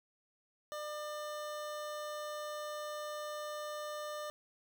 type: tone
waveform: 25% pulse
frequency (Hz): 600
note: D5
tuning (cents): +37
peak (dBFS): -36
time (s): 0.72-4.3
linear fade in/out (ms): 0
effects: none